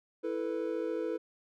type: chord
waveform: triangle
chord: E suspended fourth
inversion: none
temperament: equal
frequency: 329.6 / 440 / 493.9 Hz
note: E4 / A4 / B4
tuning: 0 / 0 / 0 cents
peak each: -34 dBFS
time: 0.23-1.18 s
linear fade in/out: 20 ms
effects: none